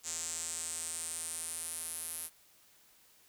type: tone with band-pass filter sweep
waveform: square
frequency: 82.41 Hz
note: E2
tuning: in tune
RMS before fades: -40 dBFS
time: 0.03-2.3 s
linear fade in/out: 50 ms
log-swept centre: 7300 to 11000 Hz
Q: 5.3
effects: white hiss -64 dBFS RMS until 3.28 s